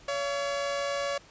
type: tone pair together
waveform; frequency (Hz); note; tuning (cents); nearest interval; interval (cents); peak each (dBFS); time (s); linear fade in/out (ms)
sawtooth; 564.5 / 684; C#5 / F5; +31 / -36; minor third; 333; -25 / -34; 0.08-1.18; 5
effects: pink hiss -54 dBFS RMS until 1.3 s + resampled to 16000 Hz